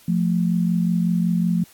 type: tone pair together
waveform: sine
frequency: 174.61 / 220 Hz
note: F3 / A3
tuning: 0 / 0 cents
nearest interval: major third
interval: 400 cents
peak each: -18 / -23 dBFS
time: 0.08-1.64 s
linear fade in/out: 5 ms
effects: white hiss -51 dBFS RMS until 1.73 s + AAC 64 kbps